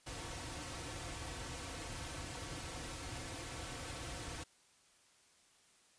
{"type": "noise with comb filter", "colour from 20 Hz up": "pink", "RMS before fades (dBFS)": -45, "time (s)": [0.06, 4.44], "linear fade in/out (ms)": 10, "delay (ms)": 4.9, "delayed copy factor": -0.7, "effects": ["white hiss -68 dBFS RMS until 5.98 s", "resampled to 22050 Hz"]}